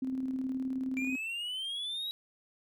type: tone with tremolo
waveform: sine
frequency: 261.4 Hz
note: C4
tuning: 1 cent flat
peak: -30 dBFS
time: 0.02-1.16 s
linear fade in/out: 5 ms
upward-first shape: square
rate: 19 Hz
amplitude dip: 35%
type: exponential sweep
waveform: triangle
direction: up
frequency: 2351 to 3882 Hz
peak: -33 dBFS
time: 0.97-2.11 s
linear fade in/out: 0 ms
effects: none